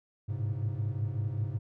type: tone cluster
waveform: triangle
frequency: 102.7 / 108 / 115.9 / 133.2 Hz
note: G#2 / A2 / A#2 / C3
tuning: -19 / -32 / -10 / +31 cents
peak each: -30 / -34 / -39 / -34 dBFS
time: 0.28-1.59 s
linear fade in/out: 20 ms
effects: tanh soft clip ceiling -19 dBFS